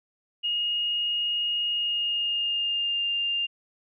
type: tone with pitch glide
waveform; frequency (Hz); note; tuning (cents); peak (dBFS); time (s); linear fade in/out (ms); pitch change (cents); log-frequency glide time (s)
sine; 2863 to 2801; F7 to F7; +42 to +4; -24; 0.43-3.47; 20; -38; 1.69-3.06
effects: none